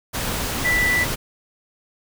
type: tone in noise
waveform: sine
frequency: 1975.5 Hz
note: B6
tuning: in tune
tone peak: -17 dBFS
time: 0.64-1.05 s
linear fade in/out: 20 ms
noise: pink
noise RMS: -25 dBFS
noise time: 0.13-1.16 s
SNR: +5 dB
effects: none